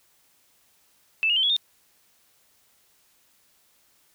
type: tone with pitch steps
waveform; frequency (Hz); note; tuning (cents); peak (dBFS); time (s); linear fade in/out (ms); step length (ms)
sine; 2637 / 2859 / 3100 / 3361 / 3644; E7 / F7 / G7 / G#7 / A#7; 0 / +40 / -20 / +20 / -40; -19; 1.23-1.565; 0; 67
effects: white hiss -63 dBFS RMS until 4.14 s